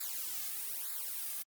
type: noise with flanger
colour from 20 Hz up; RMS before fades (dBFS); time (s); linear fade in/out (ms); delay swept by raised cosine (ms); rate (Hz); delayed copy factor
blue; -39; 0-1.43; 10; 0.33 to 2.13; 1.1; -0.95
effects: Opus 48 kbps